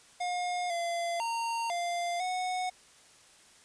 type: tone with pitch steps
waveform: square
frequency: 715 / 685 / 922 / 695 / 735 Hz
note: F5 / F5 / A#5 / F5 / F#5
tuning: +41 / -34 / -19 / -9 / -12 cents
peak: -31 dBFS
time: 0.2-2.7 s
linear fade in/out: 10 ms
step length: 500 ms
effects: white hiss -58 dBFS RMS until 3.64 s + resampled to 22050 Hz